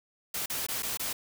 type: noise with dropouts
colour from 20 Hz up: white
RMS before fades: -33 dBFS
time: 0.34-1.13 s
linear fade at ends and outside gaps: 5 ms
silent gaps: 0.46-0.498 / 0.667-0.685 / 0.824-0.83 / 0.973-0.995 s
effects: none